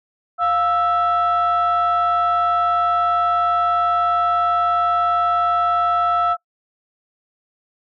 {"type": "tone pair together", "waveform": "sine", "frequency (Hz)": [701.5, 1318.5], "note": ["F5", "E6"], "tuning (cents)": [8, 0], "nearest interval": "major seventh", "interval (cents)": 1092, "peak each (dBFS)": [-18, -15], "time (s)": [0.38, 6.37], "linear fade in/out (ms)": 50, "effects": ["noise-tail reverb RT60 0.1 s tail -22 dB re dry", "tanh soft clip ceiling -11 dBFS"]}